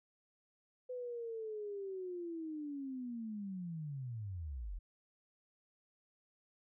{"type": "linear sweep", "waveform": "sine", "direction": "down", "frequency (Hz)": [506, 38.34], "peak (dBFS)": -40, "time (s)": [0.89, 4.79], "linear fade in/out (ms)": 10, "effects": []}